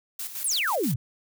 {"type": "noise with tremolo", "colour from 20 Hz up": "blue", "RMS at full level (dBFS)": -33, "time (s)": [0.19, 0.94], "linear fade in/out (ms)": 5, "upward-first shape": "square", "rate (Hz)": 6.2, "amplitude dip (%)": 60}
{"type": "exponential sweep", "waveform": "sine", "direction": "down", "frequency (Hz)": [11840, 107], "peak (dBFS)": -23, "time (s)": [0.44, 0.96], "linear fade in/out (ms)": 5}
{"effects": []}